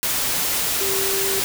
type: tone in noise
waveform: sine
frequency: 390 Hz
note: G4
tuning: 9 cents flat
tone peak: -25 dBFS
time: 0.81-1.4 s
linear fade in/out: 0 ms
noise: white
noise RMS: -22 dBFS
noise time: 0.03-1.44 s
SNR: -6 dB
effects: none